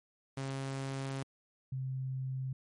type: tone pair in turn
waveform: sawtooth / sine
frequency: 135.3 / 131.3 Hz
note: C#3 / C3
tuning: -42 / +6 cents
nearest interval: minor second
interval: 52 cents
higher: first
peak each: -32 / -34 dBFS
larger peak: first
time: 0.37-1.23 / 1.72-2.53 s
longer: first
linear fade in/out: 5 ms
effects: MP3 48 kbps